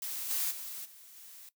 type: noise with level steps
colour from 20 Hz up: blue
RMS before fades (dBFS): -38 / -32 / -42 / -54 / -51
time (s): 0.02-1.49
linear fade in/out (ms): 2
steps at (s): 0.29 / 0.5 / 0.84 / 1.15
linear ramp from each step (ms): 20
effects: noise-tail reverb RT60 0.1 s tail -17 dB re dry